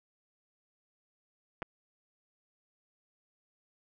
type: clicks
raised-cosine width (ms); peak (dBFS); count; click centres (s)
0.5; -22; 2; 1.621 / 1.627
effects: none